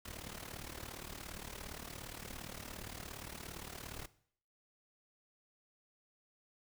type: noise with amplitude modulation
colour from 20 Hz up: pink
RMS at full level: -44 dBFS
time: 0.05-4.06 s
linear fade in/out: 5 ms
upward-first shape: sine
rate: 37.3 Hz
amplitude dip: 80%
effects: noise-tail reverb RT60 0.6 s tail -18 dB re dry